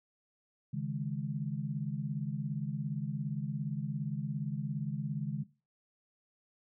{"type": "chord", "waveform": "sine", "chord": "C# suspended second", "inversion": "none", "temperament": "just", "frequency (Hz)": [138.59, 155.92, 207.9], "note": ["C#3", "D#3", "G#3"], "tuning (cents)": [0, 4, 2], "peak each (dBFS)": [-36, -37, -39], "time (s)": [0.73, 5.44], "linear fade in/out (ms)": 10, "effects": ["noise-tail reverb RT60 0.3 s tail -17 dB re dry"]}